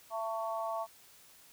harmonic tone, 223.5 Hz, A3, 27 cents sharp, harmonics 3 / 4 / 5, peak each -36 / -39 / -39 dBFS, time 0.1-0.87 s, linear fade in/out 50 ms, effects white hiss -59 dBFS RMS until 1.52 s

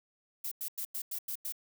violet noise bursts, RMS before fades -37 dBFS, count 7, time 0.44-1.523 s, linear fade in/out 5 ms, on 75 ms, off 93 ms, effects none

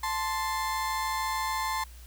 35% pulse tone pair together, 880 / 1046.5 Hz, A5 / C6, 0 / 0 cents, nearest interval minor third, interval 300 cents, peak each -30 / -29 dBFS, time 0.03-1.84 s, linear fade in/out 5 ms, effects added 60 Hz sine -45 dBFS peak until 2.06 s + white hiss -55 dBFS RMS until 2.06 s

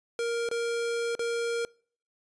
square tone with dropouts, 467.7 Hz, A#4, 6 cents sharp, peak -28 dBFS, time 0.19-1.65 s, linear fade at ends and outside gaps 1 ms, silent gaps 0.489-0.513 / 1.152-1.193 s, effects noise-tail reverb RT60 0.5 s tail -26 dB re dry + resampled to 22050 Hz

